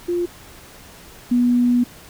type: tone pair in turn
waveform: sine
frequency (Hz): 349.7 / 243.9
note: F4 / B3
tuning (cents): +2 / -21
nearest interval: tritone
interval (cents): 623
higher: first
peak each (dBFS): -18 / -13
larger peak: second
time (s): 0.08-0.26 / 1.31-1.84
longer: second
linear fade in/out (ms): 10
effects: pink hiss -43 dBFS RMS until 2.09 s